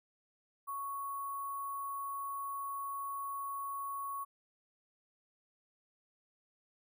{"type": "tone with sample-and-hold", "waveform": "sine", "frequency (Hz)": 1108.7, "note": "C#6", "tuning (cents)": 0, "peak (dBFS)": -37, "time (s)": [0.67, 4.25], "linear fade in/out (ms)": 20, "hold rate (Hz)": 11025, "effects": []}